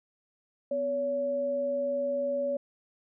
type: tone pair together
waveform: sine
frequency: 251.5 / 565 Hz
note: B3 / C#5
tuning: +32 / +33 cents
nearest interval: octave + major second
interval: 1401 cents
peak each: -38 / -27 dBFS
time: 0.71-2.57 s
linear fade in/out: 5 ms
effects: none